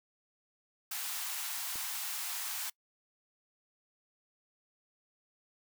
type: high-pass noise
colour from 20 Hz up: white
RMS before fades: -38 dBFS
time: 0.91-2.7 s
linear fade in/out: 5 ms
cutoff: 740 Hz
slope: 48 dB/octave
type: click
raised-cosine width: 2 ms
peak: -37 dBFS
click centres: 1.757 s
effects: noise-tail reverb RT60 0.1 s tail -25 dB re dry